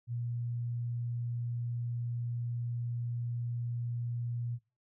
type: tone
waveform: sine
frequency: 119.4 Hz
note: A#2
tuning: 42 cents sharp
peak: -33 dBFS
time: 0.07-4.59 s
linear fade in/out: 50 ms
effects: noise-tail reverb RT60 0.3 s tail -21 dB re dry